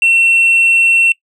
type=tone with tanh clipping; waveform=sine; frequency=2710 Hz; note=E7; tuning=47 cents sharp; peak=-8 dBFS; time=0.02-1.12 s; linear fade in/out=2 ms; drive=2 dB; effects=noise-tail reverb RT60 0.1 s tail -21 dB re dry